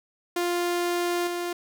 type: tone with level steps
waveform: sawtooth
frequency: 349.8 Hz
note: F4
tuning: 3 cents sharp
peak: -20 / -24 dBFS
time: 0.36-1.53 s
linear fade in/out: 5 ms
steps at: 1.27 s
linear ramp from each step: 2 ms
effects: none